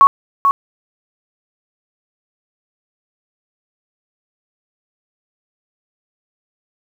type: tone with echo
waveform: sine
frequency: 1109 Hz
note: C#6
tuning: in tune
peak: -3 dBFS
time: 0.01-0.07 s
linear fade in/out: 0 ms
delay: 440 ms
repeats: 1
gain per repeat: -6 dB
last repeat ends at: 0.51 s
effects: 7-bit